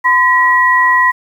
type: tone pair together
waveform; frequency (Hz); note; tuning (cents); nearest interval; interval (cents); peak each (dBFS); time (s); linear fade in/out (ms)
sine; 1016.6 / 1919; B5 / A#6; +50 / +50; major seventh; 1100; -10; 0.04-1.12; 20
effects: 7-bit